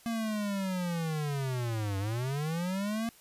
square linear two-way sweep, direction down then up, 233.1 to 95.6 to 233.1 Hz, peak -31 dBFS, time 0.06-3.09 s, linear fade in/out 0 ms, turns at 1.98 s, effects white hiss -58 dBFS RMS until 3.2 s + resampled to 32000 Hz

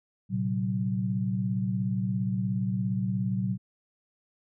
sine tone cluster, 115.7 / 132.8 / 188.3 Hz, A#2 / C3 / F#3, -13 / +26 / +31 cents, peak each -30 / -34 / -28 dBFS, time 0.29-3.58 s, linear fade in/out 50 ms, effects none

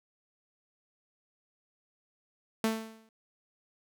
sawtooth tone with exponential decay, 222.1 Hz, A3, 16 cents sharp, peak -20 dBFS, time 2.64-3.09 s, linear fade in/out 2 ms, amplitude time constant 97 ms, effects none

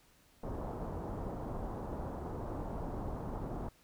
pink low-pass noise, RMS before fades -40 dBFS, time 0.43-3.69 s, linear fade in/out 5 ms, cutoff 1000 Hz, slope 24 dB/octave, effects pink hiss -66 dBFS RMS until 3.83 s

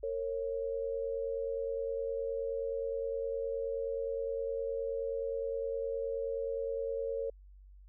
sine tone pair together, 457.4 / 547 Hz, A#4 / C#5, -33 / -23 cents, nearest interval minor third, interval 310 cents, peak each -35 / -36 dBFS, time 0.03-7.3 s, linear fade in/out 5 ms, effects added 48 Hz sine -52 dBFS peak until 7.88 s

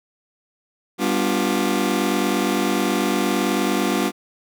sawtooth chord, G dominant seventh, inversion none, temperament just, 196 / 245 / 294 / 352.8 Hz, G3 / B3 / D4 / F4, 0 / -14 / +2 / +18 cents, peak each -20 dBFS, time 0.98-4.12 s, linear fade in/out 50 ms, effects none

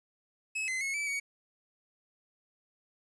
45% pulse tone with pitch steps, 2579 / 2052 / 2183 / 2310 / 2245 Hz, E7 / C7 / C#7 / D7 / C#7, -39 / -34 / -27 / -29 / +21 cents, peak -31 dBFS, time 0.55-1.2 s, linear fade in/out 10 ms, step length 130 ms, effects resampled to 24000 Hz + 11-bit

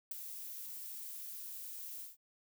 violet noise with ADSR envelope, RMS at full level -36 dBFS, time 0.11-2.17 s, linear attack 6 ms, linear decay 10 ms, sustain -10 dB, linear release 160 ms, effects none

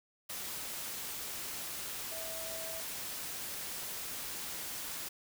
sine tone in noise, 651 Hz, E5, 22 cents flat, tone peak -45 dBFS, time 2.11-2.81 s, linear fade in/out 10 ms, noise white, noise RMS -41 dBFS, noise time 0.29-5.09 s, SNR -7 dB, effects none

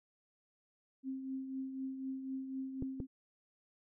sine tone with tremolo, 265.1 Hz, C4, 23 cents sharp, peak -36 dBFS, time 1.03-3.07 s, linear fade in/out 50 ms, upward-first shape triangle, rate 4 Hz, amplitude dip 55%
clicks, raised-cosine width 3 ms, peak -26 dBFS, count 2, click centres 2.824 / 3.002 s
effects none

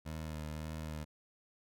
20% pulse tone with vibrato, 77.7 Hz, D#2, 2 cents flat, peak -35 dBFS, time 0.05-1.05 s, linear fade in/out 20 ms, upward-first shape sine, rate 1.8 Hz, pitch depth 30 cents each way, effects none

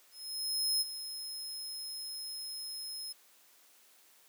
sawtooth tone with ADSR envelope, 5150 Hz, E8, 41 cents flat, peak -25 dBFS, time 0.11-3.13 s, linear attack 700 ms, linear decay 25 ms, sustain -12 dB, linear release 13 ms, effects white hiss -63 dBFS RMS until 4.28 s + high-pass 300 Hz 12 dB/octave

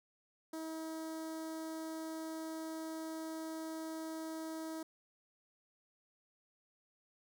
sawtooth tone with notch filter, 320 Hz, D#4, 49 cents sharp, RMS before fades -43 dBFS, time 0.53-4.83 s, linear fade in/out 5 ms, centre 2600 Hz, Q 0.83, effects none

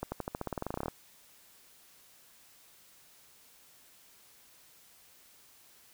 accelerating click train, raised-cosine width 1 ms, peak -20 dBFS, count 18, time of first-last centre 0.03-0.882 s, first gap 90 ms, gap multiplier 0.92, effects white hiss -60 dBFS RMS until 5.93 s

